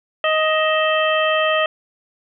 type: harmonic tone with a mistuned harmonic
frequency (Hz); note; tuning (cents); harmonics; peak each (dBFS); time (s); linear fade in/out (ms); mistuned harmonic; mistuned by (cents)
626; D#5; +10; 1 / 2 / 3 / 4 / 5; -18 / -21 / -23 / -24 / -25; 0.24-1.66; 2; 4; +88
effects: none